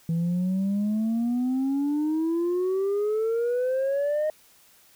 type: exponential sweep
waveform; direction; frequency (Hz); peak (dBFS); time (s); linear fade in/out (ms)
sine; up; 163.5 to 622.3; -20; 0.09-4.3; 2
effects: tanh soft clip ceiling -21 dBFS + white hiss -57 dBFS RMS until 4.95 s